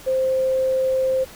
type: tone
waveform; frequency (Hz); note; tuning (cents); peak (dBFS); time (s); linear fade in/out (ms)
sine; 523.3; C5; 0; -17; 0.06-1.25; 20
effects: pink hiss -42 dBFS RMS until 1.35 s